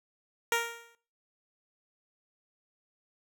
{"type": "tone with exponential decay", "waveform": "10% pulse", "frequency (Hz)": 466.2, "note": "A#4", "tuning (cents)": 0, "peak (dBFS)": -15, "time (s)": [0.52, 0.95], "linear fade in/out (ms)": 1, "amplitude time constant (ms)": 93, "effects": ["noise-tail reverb RT60 0.4 s tail -17 dB re dry"]}